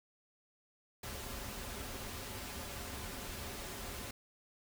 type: noise with comb filter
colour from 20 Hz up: pink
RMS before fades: -44 dBFS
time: 1.03-4.11 s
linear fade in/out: 5 ms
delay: 6.3 ms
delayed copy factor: -0.5
effects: none